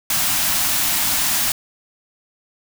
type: band-stop noise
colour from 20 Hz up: white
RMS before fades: -19 dBFS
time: 0.1-1.52 s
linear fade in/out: 2 ms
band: 330 to 600 Hz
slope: 96 dB/octave
effects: none